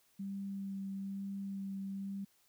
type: tone with vibrato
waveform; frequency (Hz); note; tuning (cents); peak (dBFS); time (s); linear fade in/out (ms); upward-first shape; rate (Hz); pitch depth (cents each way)
sine; 196; G3; 0; -38; 0.19-2.25; 10; sine; 1.1; 11
effects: white hiss -71 dBFS RMS until 2.48 s